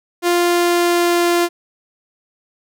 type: tone with pitch glide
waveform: sawtooth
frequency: 349.2 to 346.4 Hz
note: F4 to F4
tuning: 0 to -14 cents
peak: -9 dBFS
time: 0.22-1.49 s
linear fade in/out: 50 ms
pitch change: -14 cents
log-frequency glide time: 0.33-1.3 s
effects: none